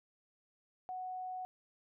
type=tone; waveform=sine; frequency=740 Hz; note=F#5; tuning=in tune; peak=-39 dBFS; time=0.89-1.45 s; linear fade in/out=0 ms; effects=none